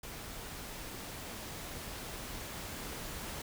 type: noise with level ramp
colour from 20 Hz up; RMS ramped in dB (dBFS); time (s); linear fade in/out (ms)
pink; -45 to -42; 0.03-3.42; 5
effects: none